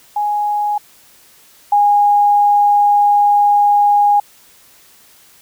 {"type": "tone pair in turn", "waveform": "sine", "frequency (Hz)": [830.6, 821.1], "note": ["G#5", "G#5"], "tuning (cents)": [0, -20], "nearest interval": "unison", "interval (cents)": 20, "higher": "first", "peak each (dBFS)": [-14, -8], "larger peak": "second", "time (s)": [[0.16, 0.78], [1.72, 4.2]], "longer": "second", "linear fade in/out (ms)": 5, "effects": ["white hiss -47 dBFS RMS until 5.41 s"]}